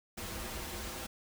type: noise with comb filter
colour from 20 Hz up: pink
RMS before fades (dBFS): -41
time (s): 0.17-1.07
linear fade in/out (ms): 10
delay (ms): 7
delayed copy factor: -0.75
effects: none